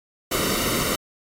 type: noise with comb filter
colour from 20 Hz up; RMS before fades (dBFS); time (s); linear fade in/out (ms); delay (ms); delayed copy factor
pink; -23; 0.31-0.96; 10; 1.2; -0.7
effects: AAC 48 kbps